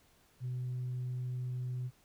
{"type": "tone", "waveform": "sine", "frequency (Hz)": 125.6, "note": "B2", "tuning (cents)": 30, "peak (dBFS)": -33, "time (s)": [0.4, 1.91], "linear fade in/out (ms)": 50, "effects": ["tanh soft clip ceiling -32 dBFS", "pink hiss -67 dBFS RMS until 2.04 s"]}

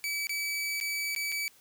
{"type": "tone with dropouts", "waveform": "sawtooth", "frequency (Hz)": 2294, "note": "D7", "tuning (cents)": -41, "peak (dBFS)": -27, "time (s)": [0.04, 1.48], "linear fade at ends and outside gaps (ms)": 0, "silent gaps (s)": [[0.27, 0.294], [0.801, 0.811], [1.15, 1.162], [1.319, 1.323]], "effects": ["white hiss -60 dBFS RMS until 1.6 s"]}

